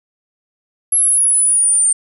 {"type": "exponential sweep", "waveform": "sine", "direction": "down", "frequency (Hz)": [11175, 8870], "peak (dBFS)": -10, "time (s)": [0.92, 1.93], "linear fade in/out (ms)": 5, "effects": []}